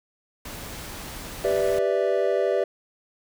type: noise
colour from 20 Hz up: pink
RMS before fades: -37 dBFS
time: 0.45-1.79 s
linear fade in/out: 5 ms
type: chord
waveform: triangle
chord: E minor seventh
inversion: first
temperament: equal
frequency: 392 / 493.9 / 587.3 / 659.3 Hz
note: G4 / B4 / D5 / E5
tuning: 0 / 0 / 0 / 0 cents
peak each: -23 / -24 / -23 / -26 dBFS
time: 1.44-2.64 s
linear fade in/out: 5 ms
effects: none